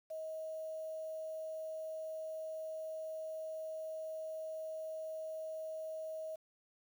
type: tone with quantisation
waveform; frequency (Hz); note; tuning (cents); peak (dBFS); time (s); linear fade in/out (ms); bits
sine; 634; D#5; +32; -40; 0.1-6.36; 10; 10
effects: none